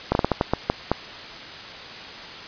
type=slowing click train; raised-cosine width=1 ms; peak=-4 dBFS; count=9; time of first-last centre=0.12-0.916 s; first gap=31 ms; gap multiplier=1.32; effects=white hiss -37 dBFS RMS until 2.47 s + resampled to 11025 Hz